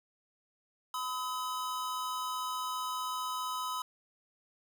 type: tone pair together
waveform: square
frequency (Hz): 1008.4 / 1273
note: B5 / D#6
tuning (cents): +36 / +39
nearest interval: major third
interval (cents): 403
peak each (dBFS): -37 / -38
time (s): 0.94-3.82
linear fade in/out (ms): 2
effects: none